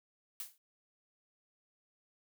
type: noise with exponential decay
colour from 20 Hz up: blue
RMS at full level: -38 dBFS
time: 0.4-0.58 s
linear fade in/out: 1 ms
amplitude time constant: 39 ms
effects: none